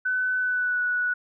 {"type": "tone with pitch glide", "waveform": "sine", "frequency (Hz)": [1507, 1472.6], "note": ["F#6", "F#6"], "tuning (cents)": [31, -9], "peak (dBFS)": -22, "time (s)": [0.05, 1.14], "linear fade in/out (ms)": 10, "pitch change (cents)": -40, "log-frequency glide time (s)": [0.38, 0.81], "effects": []}